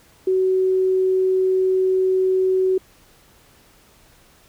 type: tone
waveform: sine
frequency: 375.2 Hz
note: F#4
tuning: 24 cents sharp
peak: -15 dBFS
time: 0.27-2.78 s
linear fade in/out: 5 ms
effects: pink hiss -53 dBFS RMS until 4.48 s